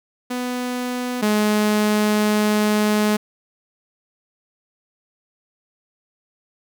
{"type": "tone pair in turn", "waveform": "sawtooth", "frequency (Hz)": [248.3, 211.2], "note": ["B3", "G#3"], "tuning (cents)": [9, 29], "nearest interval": "minor third", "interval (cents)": 280, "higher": "first", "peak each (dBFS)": [-19, -12], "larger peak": "second", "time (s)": [[0.3, 1.22], [1.22, 3.17]], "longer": "second", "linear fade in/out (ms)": 10, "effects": []}